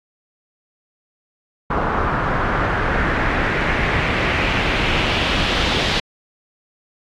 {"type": "noise with low-pass filter sweep", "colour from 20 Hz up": "pink", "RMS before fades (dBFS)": -19, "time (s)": [1.7, 6], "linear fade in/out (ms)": 5, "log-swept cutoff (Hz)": [1200, 3700], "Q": 2.2, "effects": ["AAC 64 kbps"]}